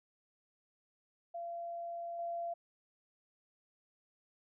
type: tone with level steps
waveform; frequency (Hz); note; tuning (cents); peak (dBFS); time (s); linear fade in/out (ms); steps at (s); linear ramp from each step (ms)
sine; 684; F5; -36; -39 / -36; 1.34-2.54; 10; 2.19; 2
effects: none